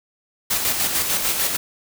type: noise with tremolo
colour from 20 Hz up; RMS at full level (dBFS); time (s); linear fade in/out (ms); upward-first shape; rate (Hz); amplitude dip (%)
white; -20; 0.5-1.57; 10; square; 6.7; 40
effects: none